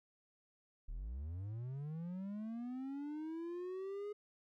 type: linear sweep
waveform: triangle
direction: up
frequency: 32.48 to 419 Hz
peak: -39 dBFS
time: 0.88-4.13 s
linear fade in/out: 10 ms
effects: none